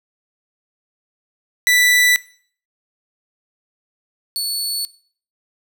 sawtooth tone pair in turn, 1975.5 / 4435 Hz, B6 / C#8, 0 / 0 cents, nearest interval octave + major second, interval 1400 cents, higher second, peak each -8 / -17 dBFS, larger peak first, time 1.67-2.16 / 4.36-4.85 s, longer neither, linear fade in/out 0 ms, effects noise-tail reverb RT60 0.5 s tail -20 dB re dry

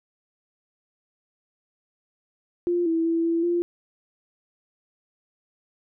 sine tone with pitch steps, 349.2 / 328.1 / 331.5 / 333.6 / 346.4 Hz, F4 / E4 / E4 / E4 / F4, 0 / -8 / +10 / +21 / -14 cents, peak -20 dBFS, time 2.67-3.62 s, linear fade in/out 0 ms, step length 190 ms, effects none

